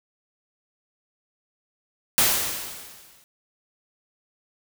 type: noise with exponential decay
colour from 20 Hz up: white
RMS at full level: -17 dBFS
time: 2.18-3.24 s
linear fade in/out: 0 ms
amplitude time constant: 230 ms
effects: none